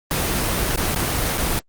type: noise with dropouts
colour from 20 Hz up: pink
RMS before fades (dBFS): -21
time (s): 0.11-1.59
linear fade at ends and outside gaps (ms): 0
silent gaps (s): 0.759-0.775 / 0.946-0.96 / 1.374-1.379
effects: Opus 24 kbps